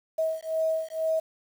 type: beating tone pair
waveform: sine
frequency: 640 / 642.1 Hz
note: D#5 / E5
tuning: +49 / -46 cents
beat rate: 2.1 Hz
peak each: -28 dBFS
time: 0.18-1.2 s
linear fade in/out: 10 ms
effects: 8-bit